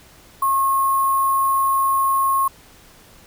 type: tone with sample-and-hold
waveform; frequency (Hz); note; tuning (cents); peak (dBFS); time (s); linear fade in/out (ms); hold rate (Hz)
sine; 1082; C#6; -42; -15; 0.42-2.48; 5; 11025
effects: pink hiss -48 dBFS RMS until 3.26 s